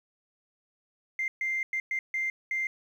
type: tone bursts at uneven times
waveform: sine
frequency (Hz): 2093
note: C7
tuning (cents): 0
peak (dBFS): -26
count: 6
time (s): 1.19-1.28 / 1.41-1.63 / 1.73-1.8 / 1.91-1.99 / 2.14-2.3 / 2.51-2.67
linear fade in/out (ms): 2
effects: tanh soft clip ceiling -23 dBFS + 10-bit